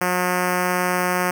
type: tone with notch filter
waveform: 5% pulse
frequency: 180.4 Hz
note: F#3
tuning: 44 cents flat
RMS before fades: -21 dBFS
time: 0.01-1.31 s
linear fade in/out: 5 ms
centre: 4000 Hz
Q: 0.99
effects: none